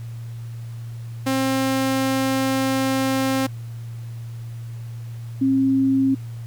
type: tone pair in turn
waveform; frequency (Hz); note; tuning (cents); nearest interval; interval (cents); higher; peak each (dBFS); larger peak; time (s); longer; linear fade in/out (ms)
sawtooth / sine; 265.9 / 268.2; C4 / C4; +28 / +43; unison; 15; second; -15; neither; 1.26-3.47 / 5.41-6.15; first; 10
effects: added 116 Hz sine -30 dBFS peak until 6.46 s + pink hiss -51 dBFS RMS until 6.46 s